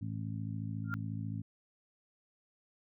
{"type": "harmonic tone", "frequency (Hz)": 54.1, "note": "A1", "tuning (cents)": -29, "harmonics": [2, 3, 4, 5], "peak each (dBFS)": [-38, -42, -44, -46], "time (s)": [0.01, 1.42], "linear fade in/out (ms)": 10}
{"type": "tone with exponential growth", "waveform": "sine", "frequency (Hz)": 1396.9, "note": "F6", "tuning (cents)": 0, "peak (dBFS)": -31, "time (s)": [0.84, 0.94], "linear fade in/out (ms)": 0, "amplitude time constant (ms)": 21}
{"effects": []}